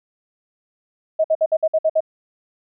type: tone bursts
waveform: sine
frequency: 634 Hz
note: D#5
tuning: 32 cents sharp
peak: -13 dBFS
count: 8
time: 1.19-2.006 s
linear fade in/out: 10 ms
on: 53 ms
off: 56 ms
effects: none